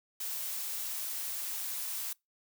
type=noise with high-pass filter sweep; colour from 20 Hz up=blue; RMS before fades=-37 dBFS; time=0.2-2.13 s; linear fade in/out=5 ms; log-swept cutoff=470 to 790 Hz; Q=1.3; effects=noise-tail reverb RT60 0.2 s tail -25 dB re dry